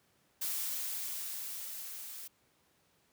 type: noise with level ramp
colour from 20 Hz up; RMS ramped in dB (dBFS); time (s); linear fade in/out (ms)
blue; -35 to -46; 0.41-2.28; 10
effects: pink hiss -71 dBFS RMS until 3.12 s + high-pass 100 Hz 12 dB/octave